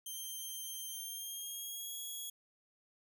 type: tone with pitch glide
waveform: 5% pulse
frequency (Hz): 3148 to 3335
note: G7 to G#7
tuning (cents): +7 to +7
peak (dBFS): -34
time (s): 0.06-2.3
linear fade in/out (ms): 5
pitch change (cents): +100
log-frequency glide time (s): 0.93-1.97
effects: none